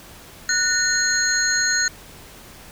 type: tone cluster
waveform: sine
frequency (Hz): 1475 / 1822 / 4207 / 6630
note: F#6 / A#6 / C8 / G#8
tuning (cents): -6 / -40 / +9 / -4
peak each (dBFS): -22 / -24 / -24 / -22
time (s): 0.49-1.88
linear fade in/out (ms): 2
effects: pink hiss -43 dBFS RMS until 2.71 s